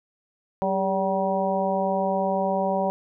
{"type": "harmonic tone with a mistuned harmonic", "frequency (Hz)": 191.7, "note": "G3", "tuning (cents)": -38, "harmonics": [1, 2, 3, 4, 5], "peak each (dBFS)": [-28, -31, -25, -27, -30], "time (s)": [0.62, 2.9], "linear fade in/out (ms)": 0, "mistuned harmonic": 2, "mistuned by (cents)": 68, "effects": []}